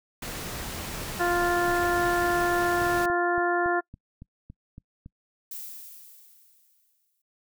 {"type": "noise", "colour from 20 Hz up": "pink", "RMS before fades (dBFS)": -35, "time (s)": [0.22, 3.06], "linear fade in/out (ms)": 5}
{"type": "harmonic tone", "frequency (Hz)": 350, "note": "F4", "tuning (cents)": 4, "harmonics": [1, 2, 3, 4, 5], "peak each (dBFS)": [-26, -27, -32, -30, -31], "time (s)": [1.19, 3.81], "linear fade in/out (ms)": 20}
{"type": "click train", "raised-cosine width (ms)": 5, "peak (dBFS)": -30, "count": 9, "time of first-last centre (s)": [2.82, 5.061], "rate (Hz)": 3.57}
{"type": "noise with exponential decay", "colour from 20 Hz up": "violet", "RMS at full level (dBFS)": -36, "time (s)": [5.51, 7.22], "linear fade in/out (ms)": 5, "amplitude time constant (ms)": 370}
{"effects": ["noise-tail reverb RT60 0.1 s tail -25 dB re dry"]}